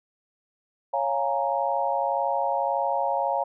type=chord; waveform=sine; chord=Bb minor seventh; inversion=first; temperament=equal; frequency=554.4 / 698.5 / 830.6 / 932.3 Hz; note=Db5 / F5 / Ab5 / Bb5; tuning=0 / 0 / 0 / 0 cents; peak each=-28 dBFS; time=0.93-3.44 s; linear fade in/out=10 ms; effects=none